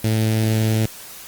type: tone with notch filter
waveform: sawtooth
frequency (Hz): 110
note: A2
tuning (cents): 0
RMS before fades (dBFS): -18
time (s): 0.04-0.86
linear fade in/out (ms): 5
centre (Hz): 1100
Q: 0.76
effects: white hiss -38 dBFS RMS until 1.27 s + Opus 24 kbps